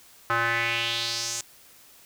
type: tone with band-pass filter sweep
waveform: square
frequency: 116.54 Hz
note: A#2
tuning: in tune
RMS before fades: -27 dBFS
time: 0.3-1.41 s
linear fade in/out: 0 ms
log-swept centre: 1300 to 7200 Hz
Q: 3.1
effects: white hiss -53 dBFS RMS until 2.05 s